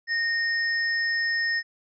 sine tone pair together, 1850 / 5238 Hz, A#6 / E8, -14 / -12 cents, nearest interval octave + tritone, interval 1802 cents, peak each -23 / -32 dBFS, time 0.07-1.63 s, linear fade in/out 50 ms, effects none

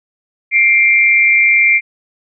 sine tone pair together, 2112 / 2350 Hz, C7 / D7, +16 / +1 cents, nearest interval major second, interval 185 cents, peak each -10 dBFS, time 0.51-1.81 s, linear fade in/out 50 ms, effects none

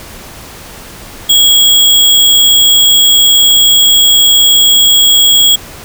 sine tone with sample-and-hold, 3322 Hz, G#7, in tune, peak -3 dBFS, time 1.29-5.56 s, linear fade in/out 10 ms, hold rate 11025 Hz, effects pink hiss -30 dBFS RMS until 5.84 s

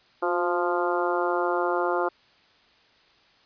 harmonic tone with a mistuned harmonic, 174.61 Hz, F3, in tune, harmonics 2 / 3 / 4 / 5 / 6 / 7 / 8, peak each -27 / -29 / -30 / -31 / -32 / -32 / -33 dBFS, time 0.22-2.09 s, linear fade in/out 10 ms, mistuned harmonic 2, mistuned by +35 cents, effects white hiss -59 dBFS RMS until 3.45 s + resampled to 11025 Hz

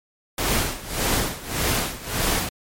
pink noise with tremolo, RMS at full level -21 dBFS, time 0.38-2.49 s, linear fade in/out 2 ms, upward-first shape sine, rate 1.7 Hz, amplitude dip 85%, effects MP3 64 kbps

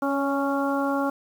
harmonic tone with a mistuned harmonic, 277.2 Hz, C#4, in tune, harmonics 1 / 2 / 3 / 4 / 5, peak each -25 / -28 / -30 / -31 / -32 dBFS, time 0.02-1.1 s, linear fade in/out 5 ms, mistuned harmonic 2, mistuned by +16 cents, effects 8-bit

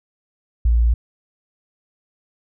sine tone, 58 Hz, A#1, 8 cents flat, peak -12 dBFS, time 0.65-0.94 s, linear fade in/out 5 ms, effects none

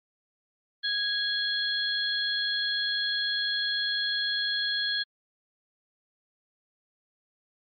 sine tone cluster, 1652 / 3344 / 4210 Hz, G#6 / G#7 / C8, -10 / +11 / +10 cents, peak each -30 dBFS, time 0.83-5.04 s, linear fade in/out 20 ms, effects MP3 32 kbps

